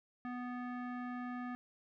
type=tone with low-pass filter; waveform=square; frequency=246.9 Hz; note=B3; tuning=in tune; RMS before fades=-42 dBFS; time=0.25-1.55 s; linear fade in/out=0 ms; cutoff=1600 Hz; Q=2.3; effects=none